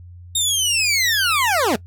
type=linear sweep; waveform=20% pulse; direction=down; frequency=3729 to 189.4 Hz; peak=-11 dBFS; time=0.35-1.76 s; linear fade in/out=5 ms; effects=noise-tail reverb RT60 0.1 s tail -20 dB re dry + added 88 Hz sine -37 dBFS peak until 1.86 s